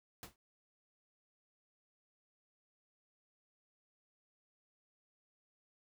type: noise with exponential decay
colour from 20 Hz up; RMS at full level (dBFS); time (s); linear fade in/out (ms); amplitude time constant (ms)
pink; -44; 0.23-0.36; 1; 28
effects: none